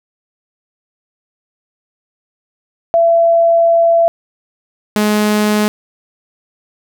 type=tone pair in turn; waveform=sine / sawtooth; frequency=672 / 210.8 Hz; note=E5 / G#3; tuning=+33 / +26 cents; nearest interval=octave + minor sixth; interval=2007 cents; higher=first; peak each=-7 dBFS; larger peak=neither; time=2.94-4.08 / 4.96-5.68 s; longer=first; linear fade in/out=0 ms; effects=none